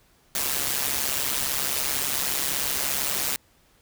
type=noise with amplitude modulation; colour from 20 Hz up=white; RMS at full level=-23 dBFS; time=0.35-3.36 s; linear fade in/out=2 ms; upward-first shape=sine; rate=138 Hz; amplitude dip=75%; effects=pink hiss -61 dBFS RMS until 3.81 s